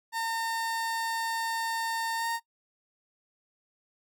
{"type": "tone with pitch glide", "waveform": "30% pulse", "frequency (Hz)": [910, 922.7], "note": ["A#5", "A#5"], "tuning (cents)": [-42, -18], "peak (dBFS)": -26, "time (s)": [0.12, 2.4], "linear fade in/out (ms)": 50, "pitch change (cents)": 24, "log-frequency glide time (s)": [2.16, 2.28], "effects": ["noise-tail reverb RT60 0.1 s tail -20 dB re dry"]}